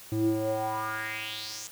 square tone with band-pass filter sweep, 109.1 Hz, A2, 14 cents flat, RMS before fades -31 dBFS, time 0.12-1.67 s, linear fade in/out 0 ms, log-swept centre 240 to 7100 Hz, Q 4.3, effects white hiss -48 dBFS RMS until 1.71 s

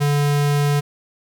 square tone, 144.7 Hz, D3, 25 cents flat, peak -16 dBFS, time 0-0.81 s, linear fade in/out 20 ms, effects none

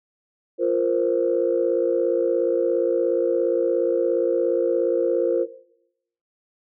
sine chord, F suspended fourth, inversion none, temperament equal with one note detuned, 347.8 / 466.2 / 523.3 Hz, F4 / Bb4 / C5, -7 / 0 / 0 cents, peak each -22 dBFS, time 0.58-5.47 s, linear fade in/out 50 ms, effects noise-tail reverb RT60 0.8 s tail -17 dB re dry + tanh soft clip ceiling -9 dBFS

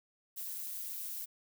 violet noise with amplitude modulation, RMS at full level -38 dBFS, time 0.36-1.26 s, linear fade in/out 20 ms, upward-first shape sine, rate 191 Hz, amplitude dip 70%, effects none

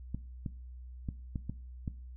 clicks, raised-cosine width 5 ms, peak -23 dBFS, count 6, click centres 0.146 / 0.462 / 1.088 / 1.358 / 1.496 / 1.878 s, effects noise-tail reverb RT60 0.4 s tail -18 dB re dry + added 62 Hz sine -44 dBFS peak until 2.16 s

